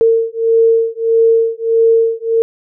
sine beating tone pair, 454.1 / 455.7 Hz, A#4 / A#4, -45 / -39 cents, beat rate 1.6 Hz, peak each -12 dBFS, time 0.01-2.42 s, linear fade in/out 0 ms, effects none

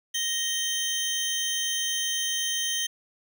25% pulse tone pair together, 1864.7 / 3128 Hz, A#6 / G7, 0 / -4 cents, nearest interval major sixth, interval 896 cents, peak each -30 / -23 dBFS, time 0.14-2.87 s, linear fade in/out 10 ms, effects none

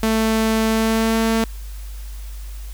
sawtooth tone with pitch glide, 221.5 to 224.9 Hz, A3 to A3, +12 to +38 cents, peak -12 dBFS, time 0.03-1.44 s, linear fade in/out 2 ms, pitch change +26 cents, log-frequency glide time 0.67-1.2 s, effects added 50 Hz sine -29 dBFS peak until 2.73 s + white hiss -45 dBFS RMS until 2.73 s

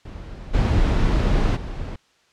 brown noise with level steps, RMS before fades -35 / -18 / -30 dBFS, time 0.05-1.96 s, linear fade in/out 5 ms, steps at 0.53 / 1.55 s, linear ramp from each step 20 ms, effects white hiss -60 dBFS RMS until 2.32 s + low-pass 5000 Hz 12 dB/octave

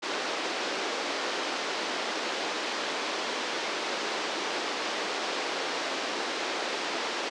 pink band-pass noise, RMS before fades -32 dBFS, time 0.02-7.3 s, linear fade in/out 20 ms, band 320 to 5500 Hz, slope 24 dB/octave, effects resampled to 22050 Hz

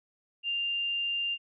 sine tone, 2794 Hz, F7, in tune, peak -28 dBFS, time 0.43-1.38 s, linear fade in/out 50 ms, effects none

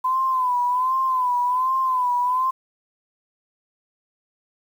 sine tone with vibrato, 1014 Hz, B5, 45 cents sharp, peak -18 dBFS, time 0.04-2.51 s, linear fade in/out 10 ms, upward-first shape sine, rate 1.3 Hz, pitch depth 68 cents each way, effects 8-bit

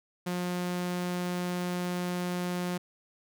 sawtooth tone, 178.3 Hz, F3, 36 cents sharp, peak -26 dBFS, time 0.26-2.78 s, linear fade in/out 10 ms, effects none

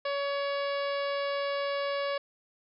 harmonic tone, 563 Hz, C#5, 27 cents sharp, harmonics 1 / 2 / 3 / 4 / 5 / 6 / 7 / 8 / 9, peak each -30 / -36 / -40 / -42 / -44 / -46 / -47 / -48 / -49 dBFS, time 0.05-2.18 s, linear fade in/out 5 ms, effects none

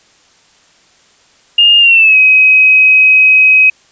sine tone with pitch glide, 2828 to 2534 Hz, F7 to D#7, +21 to +31 cents, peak -3 dBFS, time 1.58-3.7 s, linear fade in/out 5 ms, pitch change -190 cents, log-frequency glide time 1.79-2.17 s, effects white hiss -48 dBFS RMS until 3.91 s + resampled to 16000 Hz

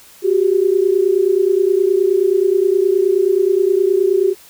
sine tone pair together, 367.9 / 397.4 Hz, F#4 / G4, -10 / +24 cents, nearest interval minor second, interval 134 cents, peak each -14 dBFS, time 0.22-4.35 s, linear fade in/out 50 ms, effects white hiss -44 dBFS RMS until 4.49 s

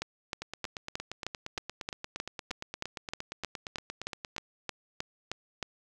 two click trains, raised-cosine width 0.2 ms, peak -16 / -20 dBFS, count 19 / 35, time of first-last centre 0.02-5.627 / 0.42-4.364 s, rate 3.21 / 8.62 Hz, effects none

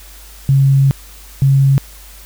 sine tone pair in turn, 136.6 / 136.6 Hz, C#3 / C#3, -25 / -25 cents, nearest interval unison, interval 0 cents, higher neither, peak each -7 dBFS, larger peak neither, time 0.49-0.91 / 1.42-1.78 s, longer first, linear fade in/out 0 ms, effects added 50 Hz sine -37 dBFS peak until 2.25 s + white hiss -40 dBFS RMS until 2.25 s

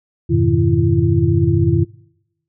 sine tone cluster, 88.6 / 104.4 / 124.5 / 155.7 / 338.1 Hz, F2 / G#2 / B2 / D#3 / E4, +25 / +10 / +14 / +2 / +44 cents, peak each -18 dBFS, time 0.29-1.85 s, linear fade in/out 20 ms, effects noise-tail reverb RT60 0.9 s tail -25 dB re dry

